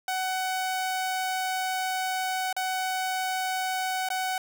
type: tone with dropouts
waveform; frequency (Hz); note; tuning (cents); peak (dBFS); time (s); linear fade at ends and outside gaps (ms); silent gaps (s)
sawtooth; 749; F#5; +21; -23; 0.08-4.38; 2; 2.528-2.565 / 4.088-4.102
effects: none